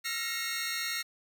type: tone cluster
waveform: 20% pulse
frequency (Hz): 1336 / 1393 / 1872 / 2169 / 4180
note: E6 / F6 / A#6 / C#7 / C8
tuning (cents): +23 / -5 / +7 / -38 / -2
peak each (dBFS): -38 / -37 / -30 / -31 / -39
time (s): 0.04-1.03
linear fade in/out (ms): 20
effects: 10-bit